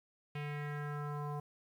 square tone with low-pass filter sweep, 146.83 Hz, D3, in tune, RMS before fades -40 dBFS, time 0.35-1.4 s, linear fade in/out 5 ms, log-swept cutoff 2600 to 920 Hz, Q 3.2, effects 11-bit

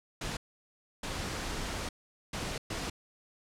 pink noise bursts at uneven times, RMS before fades -36 dBFS, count 4, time 0.21-0.37 / 1.03-1.89 / 2.33-2.58 / 2.7-2.9 s, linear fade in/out 5 ms, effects low-pass 8000 Hz 12 dB/octave

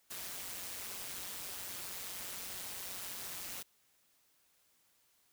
white noise with amplitude modulation, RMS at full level -41 dBFS, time 0.1-3.63 s, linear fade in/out 10 ms, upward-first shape sine, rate 185 Hz, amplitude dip 65%, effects white hiss -72 dBFS RMS until 5.32 s

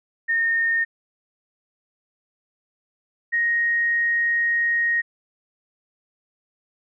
sine tone pair in turn, 1835 / 1871.4 Hz, A#6 / A#6, -28 / +6 cents, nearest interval unison, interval 34 cents, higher second, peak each -18 dBFS, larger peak neither, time 0.28-0.85 / 3.32-5.02 s, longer second, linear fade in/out 20 ms, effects none

